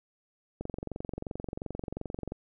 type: click train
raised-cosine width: 2 ms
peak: -22 dBFS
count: 40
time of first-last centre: 0.61-2.321 s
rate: 22.8 Hz
effects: none